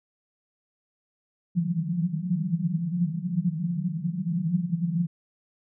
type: band-pass noise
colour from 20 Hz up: white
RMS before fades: -27 dBFS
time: 1.55-5.07 s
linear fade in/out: 2 ms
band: 160 to 180 Hz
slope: 96 dB/octave
effects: none